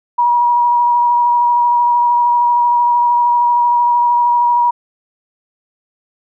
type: tone with vibrato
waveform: sine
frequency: 960 Hz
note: B5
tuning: 49 cents flat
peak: -9 dBFS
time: 0.18-4.71 s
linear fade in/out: 10 ms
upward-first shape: square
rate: 13 Hz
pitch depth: 11 cents each way
effects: none